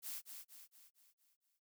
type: noise with echo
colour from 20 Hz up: blue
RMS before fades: -45 dBFS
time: 0.02-0.22 s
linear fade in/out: 50 ms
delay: 230 ms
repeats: 6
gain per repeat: -6 dB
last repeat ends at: 1.6 s
effects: noise-tail reverb RT60 0.1 s tail -21 dB re dry